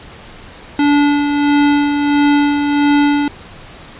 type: tone with tremolo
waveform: square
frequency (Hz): 289.4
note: D4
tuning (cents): -25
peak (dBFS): -9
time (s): 0.79-3.28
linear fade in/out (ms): 2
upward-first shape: sine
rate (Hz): 1.5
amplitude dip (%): 45
effects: pink hiss -36 dBFS RMS until 3.99 s + resampled to 8000 Hz